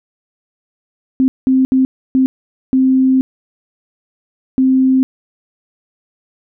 sine tone bursts at uneven times, 261.6 Hz, C4, in tune, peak -8 dBFS, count 6, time 1.2-1.28 / 1.47-1.65 / 1.72-1.85 / 2.15-2.26 / 2.73-3.21 / 4.58-5.03 s, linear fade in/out 0 ms, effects none

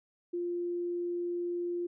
sine tone, 349.2 Hz, F4, in tune, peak -31 dBFS, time 0.33-1.87 s, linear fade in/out 10 ms, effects none

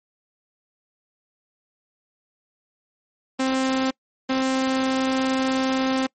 sawtooth tone pair in turn, 263.1 / 263.1 Hz, C4 / C4, +10 / +10 cents, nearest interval unison, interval 0 cents, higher neither, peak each -16 dBFS, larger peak neither, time 3.39-3.91 / 4.29-6.07 s, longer second, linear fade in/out 10 ms, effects noise-tail reverb RT60 0.1 s tail -24 dB re dry + MP3 32 kbps

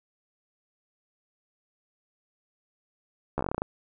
slowing click train, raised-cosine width 1 ms, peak -14 dBFS, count 11, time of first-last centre 3.38-3.619 s, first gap 13 ms, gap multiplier 1.13, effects none

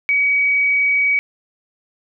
sine tone, 2266 Hz, C#7, 37 cents sharp, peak -13 dBFS, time 0.09-1.19 s, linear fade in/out 0 ms, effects none

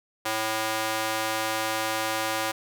square tone with high-pass filter, 110 Hz, A2, in tune, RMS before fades -28 dBFS, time 0.25-2.52 s, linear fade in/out 10 ms, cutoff 680 Hz, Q 0.78, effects none

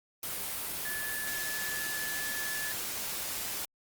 sine tone in noise, 1727 Hz, A6, 33 cents flat, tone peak -36 dBFS, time 0.85-2.72 s, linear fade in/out 2 ms, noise white, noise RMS -36 dBFS, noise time 0.23-3.65 s, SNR -3 dB, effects Opus 32 kbps

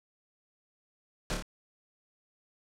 pink noise with echo, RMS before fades -32 dBFS, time 1.3-1.34 s, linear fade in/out 0 ms, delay 28 ms, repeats 3, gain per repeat -3 dB, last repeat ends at 1.424 s, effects low-pass 8000 Hz 12 dB/octave

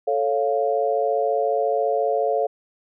sine chord, A augmented, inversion none, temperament equal, 440 / 554.4 / 698.5 Hz, A4 / C#5 / E#5, 0 / 0 / 0 cents, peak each -23 dBFS, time 0.07-2.47 s, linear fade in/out 10 ms, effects none

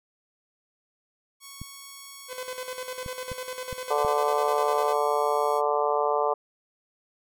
5% pulse tone, 1108.7 Hz, C#6, in tune, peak -30 dBFS, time 1.4-5.62 s, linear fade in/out 50 ms
clicks, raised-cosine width 5 ms, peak -25 dBFS, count 5, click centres 1.616 / 3.062 / 3.317 / 3.728 / 4.048 s
sawtooth tone with tremolo, 508 Hz, B4, 49 cents sharp, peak -28 dBFS, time 2.28-4.96 s, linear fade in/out 50 ms, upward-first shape square, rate 10 Hz, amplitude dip 65%
harmonic tone, 146.83 Hz, D3, in tune, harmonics 3 / 4 / 5 / 6 / 7 / 8, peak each -27 / -28 / -29 / -30 / -30 / -31 dBFS, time 3.9-6.34 s, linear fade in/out 10 ms
effects none

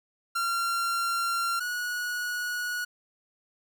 45% pulse tone pair in turn, 1376 / 1460.5 Hz, F6 / F#6, -26 / -23 cents, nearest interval minor second, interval 103 cents, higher second, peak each -26 / -29 dBFS, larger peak first, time 0.35-1.6 / 1.6-2.85 s, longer neither, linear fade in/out 10 ms, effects none

